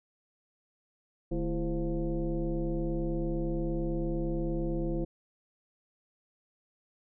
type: tone with frequency modulation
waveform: sine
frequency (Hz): 150.6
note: D3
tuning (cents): +44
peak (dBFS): -28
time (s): 1.31-5.05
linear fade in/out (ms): 10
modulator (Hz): 185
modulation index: 1.7
effects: none